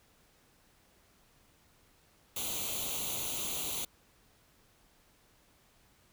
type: noise with comb filter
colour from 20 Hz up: white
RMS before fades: -36 dBFS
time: 2.36-3.85 s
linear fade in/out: 5 ms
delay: 0.29 ms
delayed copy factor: +0.8
effects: pink hiss -66 dBFS RMS until 6.12 s

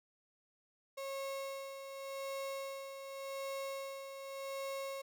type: tone with tremolo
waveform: 35% pulse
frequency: 545 Hz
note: C#5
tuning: 29 cents flat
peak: -37 dBFS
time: 0.97-5.02 s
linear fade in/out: 10 ms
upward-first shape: sine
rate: 0.87 Hz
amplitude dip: 55%
effects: none

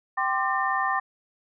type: tone cluster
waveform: sine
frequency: 778 / 1046 / 1184 / 1810 Hz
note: G5 / C6 / D6 / A6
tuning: -13 / -1 / +14 / +48 cents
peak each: -28 dBFS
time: 0.17-1 s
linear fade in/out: 10 ms
effects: none

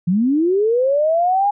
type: linear sweep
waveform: sine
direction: up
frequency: 164.81 to 829 Hz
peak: -13 dBFS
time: 0.07-1.51 s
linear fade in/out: 10 ms
effects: none

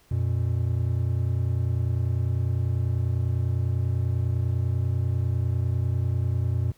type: tone pair together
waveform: triangle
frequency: 89.8 / 119.87 Hz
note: F2 / A#2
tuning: +49 / +49 cents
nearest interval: perfect fourth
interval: 500 cents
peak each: -23 dBFS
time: 0.11-6.72 s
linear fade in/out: 5 ms
effects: pink hiss -60 dBFS RMS until 6.77 s

